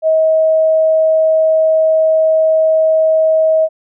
sine tone, 636 Hz, D#5, 38 cents sharp, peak -8 dBFS, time 0.02-3.69 s, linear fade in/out 50 ms, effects none

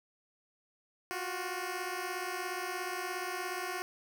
10% pulse beating tone pair, 355.4 / 372.4 Hz, F4 / F#4, +30 / +11 cents, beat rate 17 Hz, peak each -30 dBFS, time 1.11-3.82 s, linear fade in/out 0 ms, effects none

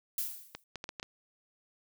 violet noise with exponential decay, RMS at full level -31 dBFS, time 0.18-0.64 s, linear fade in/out 2 ms, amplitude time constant 98 ms
clicks, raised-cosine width 0.2 ms, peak -22 dBFS, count 6, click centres 0.55 / 0.757 / 0.841 / 0.891 / 0.998 / 1.029 s
effects none

